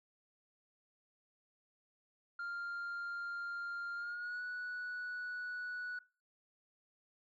sine tone with pitch glide, 1396.9 to 1474 Hz, F6 to F#6, 0 to -7 cents, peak -37 dBFS, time 2.39-5.99 s, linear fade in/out 5 ms, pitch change +93 cents, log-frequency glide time 3.95-4.42 s, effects noise-tail reverb RT60 0.3 s tail -19 dB re dry + tanh soft clip ceiling -38 dBFS

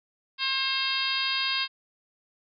harmonic tone, 534 Hz, C5, 35 cents sharp, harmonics 2 / 3 / 4 / 5 / 6 / 7 / 8 / 9, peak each -35 / -35 / -36 / -32 / -32 / -32 / -35 / -32 dBFS, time 0.38-1.68 s, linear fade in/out 50 ms, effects none

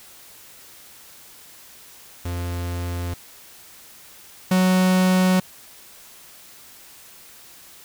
45% pulse tone pair in turn, 87.31 / 185 Hz, F2 / F#3, 0 / 0 cents, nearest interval octave + minor second, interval 1300 cents, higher second, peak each -25 / -15 dBFS, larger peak second, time 2.25-3.14 / 4.51-5.4 s, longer neither, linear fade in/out 5 ms, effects white hiss -46 dBFS RMS until 7.84 s

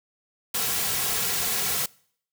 white noise with comb filter, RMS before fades -26 dBFS, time 0.54-1.86 s, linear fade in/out 5 ms, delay 3.3 ms, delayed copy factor -0.6, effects noise-tail reverb RT60 0.6 s tail -24 dB re dry

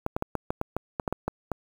clicks, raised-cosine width 1 ms, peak -13 dBFS, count 12, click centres 0.064 / 0.165 / 0.224 / 0.353 / 0.505 / 0.614 / 0.766 / 0.998 / 1.078 / 1.126 / 1.28 / 1.517 s, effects 7-bit

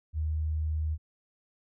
sine tone, 77.78 Hz, D#2, in tune, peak -27 dBFS, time 0.13-0.98 s, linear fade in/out 50 ms, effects none

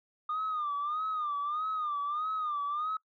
sine tone with vibrato, 1213 Hz, D#6, 44 cents flat, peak -29 dBFS, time 0.29-2.97 s, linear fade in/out 5 ms, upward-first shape sine, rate 1.6 Hz, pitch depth 100 cents each way, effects noise-tail reverb RT60 0.1 s tail -22 dB re dry + tanh soft clip ceiling -27 dBFS

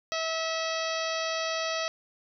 harmonic tone, 648 Hz, E5, 30 cents flat, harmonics 1 / 2 / 3 / 4 / 5 / 6 / 7 / 8 / 9, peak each -32 / -35 / -37 / -38 / -39 / -40 / -40 / -41 / -42 dBFS, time 0.12-1.88 s, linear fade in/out 0 ms, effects none

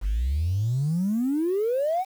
triangle exponential sweep, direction up, 45.62 to 779 Hz, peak -18 dBFS, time 0.01-2.05 s, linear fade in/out 50 ms, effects tanh soft clip ceiling -19 dBFS + 8-bit

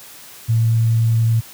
sine tone, 113.8 Hz, A#2, 41 cents flat, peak -12 dBFS, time 0.48-1.41 s, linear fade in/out 20 ms, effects white hiss -40 dBFS RMS until 1.53 s + high-pass 60 Hz 12 dB/octave

